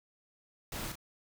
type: noise with echo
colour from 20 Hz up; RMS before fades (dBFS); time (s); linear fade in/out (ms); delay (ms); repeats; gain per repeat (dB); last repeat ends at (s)
pink; -40; 0.72-0.92; 2; 35; 1; -6; 0.955
effects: none